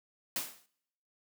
white noise with exponential decay, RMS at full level -31 dBFS, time 0.36-0.66 s, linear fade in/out 1 ms, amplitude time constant 64 ms, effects noise-tail reverb RT60 0.8 s tail -25 dB re dry + high-pass 150 Hz 12 dB/octave

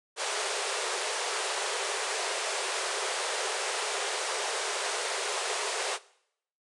pink band-pass noise, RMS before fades -32 dBFS, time 0.16-5.99 s, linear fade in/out 50 ms, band 380 to 9900 Hz, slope 96 dB/octave, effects noise-tail reverb RT60 0.7 s tail -20 dB re dry

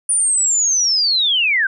sine linear sweep, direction down, 9500 to 1500 Hz, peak -13 dBFS, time 0.09-1.67 s, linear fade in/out 5 ms, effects none

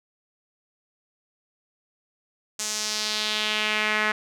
sawtooth tone with band-pass filter sweep, 213.6 Hz, G#3, 49 cents sharp, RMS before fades -26 dBFS, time 2.59-4.12 s, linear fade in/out 5 ms, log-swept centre 7000 to 1800 Hz, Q 2.1, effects none

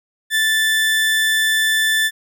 30% pulse tone, 1760 Hz, A6, in tune, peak -12 dBFS, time 0.3-2.11 s, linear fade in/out 50 ms, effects none

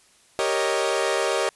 sawtooth chord, Eb dominant seventh, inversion first, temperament equal, 392 / 466.2 / 554.4 / 622.3 Hz, G4 / Bb4 / Db5 / Eb5, 0 / 0 / 0 / 0 cents, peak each -23 dBFS, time 0.39-1.49 s, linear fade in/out 0 ms, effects white hiss -57 dBFS RMS until 1.55 s + resampled to 24000 Hz

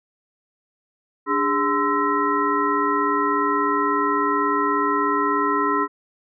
sine tone cluster, 292.3 / 408.8 / 1031 / 1321 / 1894 Hz, D4 / G#4 / C6 / E6 / A#6, -8 / -27 / -26 / +3 / +27 cents, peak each -25 / -25 / -22 / -23 / -30 dBFS, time 1.26-5.88 s, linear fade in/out 50 ms, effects none

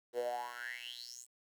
10% pulse tone with high-pass filter sweep, 120.9 Hz, B2, 36 cents flat, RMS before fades -42 dBFS, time 0.13-1.27 s, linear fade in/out 50 ms, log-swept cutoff 420 to 8200 Hz, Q 9.2, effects 11-bit

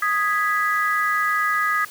sine chord, G# minor, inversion second, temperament equal, 1244.5 / 1661.2 / 1975.5 Hz, D#6 / G#6 / B6, 0 / 0 / 0 cents, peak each -21 / -23 / -25 dBFS, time 0.02-1.85 s, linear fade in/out 5 ms, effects white hiss -41 dBFS RMS until 1.9 s + high-pass 60 Hz 12 dB/octave

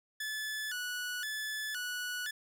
sawtooth tone with vibrato, 1596 Hz, G6, 31 cents sharp, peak -32 dBFS, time 0.2-2.31 s, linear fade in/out 5 ms, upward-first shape square, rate 0.97 Hz, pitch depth 140 cents each way, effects none

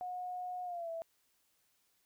sine tone with pitch glide, 725 to 661 Hz, F#5 to E5, -35 to +5 cents, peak -38 dBFS, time 0.01-1.02 s, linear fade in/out 0 ms, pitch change -160 cents, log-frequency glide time 0.64-0.9 s, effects white hiss -75 dBFS RMS until 2.05 s

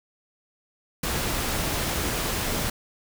pink noise, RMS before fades -27 dBFS, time 1.03-2.7 s, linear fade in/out 5 ms, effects none

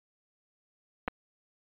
clicks, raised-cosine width 0.5 ms, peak -16 dBFS, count 2, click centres 1.078 / 1.082 s, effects resampled to 8000 Hz

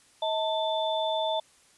sine tone cluster, 637 / 890 / 3531 Hz, D#5 / A5 / A7, +41 / +20 / +5 cents, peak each -28 / -30 / -33 dBFS, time 0.22-1.4 s, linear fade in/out 5 ms, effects white hiss -60 dBFS RMS until 1.77 s + resampled to 24000 Hz

